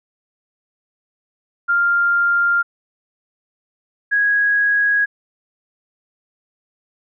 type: tone pair in turn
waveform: sine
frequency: 1396.9 / 1656 Hz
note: F6 / G#6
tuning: 0 / -5 cents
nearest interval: minor third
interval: 295 cents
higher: second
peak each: -13 dBFS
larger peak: neither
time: 1.68-2.63 / 4.11-5.06 s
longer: neither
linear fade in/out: 20 ms
effects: none